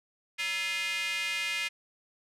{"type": "tone with high-pass filter", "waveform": "square", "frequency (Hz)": 190.2, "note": "F#3", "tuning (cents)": 48, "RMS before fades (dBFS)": -32, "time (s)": [0.38, 1.69], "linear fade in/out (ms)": 20, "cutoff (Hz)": 2300, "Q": 3.9, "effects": ["low-pass 11000 Hz 12 dB/octave"]}